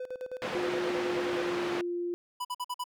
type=tone with tremolo; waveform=triangle; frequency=507 Hz; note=B4; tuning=45 cents sharp; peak=-32 dBFS; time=0-1.5 s; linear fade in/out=5 ms; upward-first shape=square; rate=9.5 Hz; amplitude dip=80%
type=band-pass noise; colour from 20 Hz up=pink; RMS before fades=-36 dBFS; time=0.42-1.81 s; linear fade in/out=0 ms; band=260 to 2900 Hz; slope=12 dB/octave
type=tone with pitch glide; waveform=sine; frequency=356.8 to 349.1 Hz; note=F4 to F4; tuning=+37 to -1 cents; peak=-30 dBFS; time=0.55-2.14 s; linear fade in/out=0 ms; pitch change=-38 cents; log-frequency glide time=0.91-1.91 s
type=tone bursts; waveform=square; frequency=990 Hz; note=B5; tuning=4 cents sharp; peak=-32 dBFS; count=5; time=2.4-2.841 s; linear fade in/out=10 ms; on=49 ms; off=49 ms
effects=none